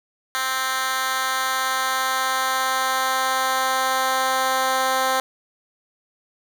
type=tone with high-pass filter sweep; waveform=10% pulse; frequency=261.8 Hz; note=C4; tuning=1 cent sharp; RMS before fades=-22 dBFS; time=0.35-5.2 s; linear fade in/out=0 ms; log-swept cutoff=1400 to 610 Hz; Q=1; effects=none